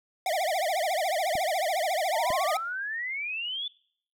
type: tone with vibrato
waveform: square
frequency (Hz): 685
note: F5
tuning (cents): -34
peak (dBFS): -26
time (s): 0.26-2.57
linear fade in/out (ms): 2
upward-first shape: triangle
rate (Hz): 14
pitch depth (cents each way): 270
type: clicks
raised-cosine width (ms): 3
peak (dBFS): -26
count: 2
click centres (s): 1.354 / 2.304
type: exponential sweep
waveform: sine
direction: up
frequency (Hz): 862 to 3520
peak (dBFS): -30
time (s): 2.13-3.68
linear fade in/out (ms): 5
effects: noise-tail reverb RT60 0.6 s tail -23 dB re dry